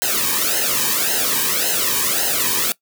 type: noise with flanger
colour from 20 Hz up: white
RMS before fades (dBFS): -19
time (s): 0.02-2.72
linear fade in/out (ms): 0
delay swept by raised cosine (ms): 0.85 to 1.48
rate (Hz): 1.8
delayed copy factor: -0.9
effects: noise-tail reverb RT60 0.1 s tail -21 dB re dry